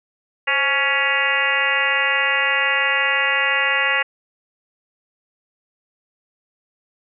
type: harmonic tone with a mistuned harmonic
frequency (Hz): 278.9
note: C#4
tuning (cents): +11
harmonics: 2 / 3 / 4 / 5 / 6 / 7 / 8 / 9 / 10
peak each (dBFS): -29 / -29 / -27 / -27 / -25 / -20 / -27 / -26 / -24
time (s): 0.47-4.03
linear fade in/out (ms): 10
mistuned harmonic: 2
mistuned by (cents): -82
effects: none